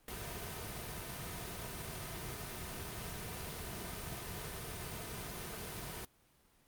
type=noise with comb filter; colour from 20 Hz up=pink; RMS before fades=-43 dBFS; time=0.08-6.05 s; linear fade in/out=2 ms; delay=3.6 ms; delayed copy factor=-0.5; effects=pink hiss -69 dBFS RMS until 6.67 s + Opus 32 kbps